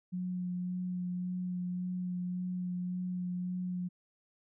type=tone with vibrato; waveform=sine; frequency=180.4 Hz; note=F#3; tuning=44 cents flat; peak=-33 dBFS; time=0.12-3.89 s; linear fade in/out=20 ms; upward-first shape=sine; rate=1.8 Hz; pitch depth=13 cents each way; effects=none